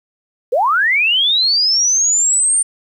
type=linear sweep; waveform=sine; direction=up; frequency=440 to 8980 Hz; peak=-11 dBFS; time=0.52-2.63 s; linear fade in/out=10 ms; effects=8-bit